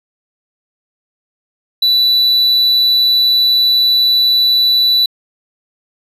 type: tone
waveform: triangle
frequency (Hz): 3964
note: B7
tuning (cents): +6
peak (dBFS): -7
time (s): 1.82-5.06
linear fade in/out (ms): 5
effects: resampled to 32000 Hz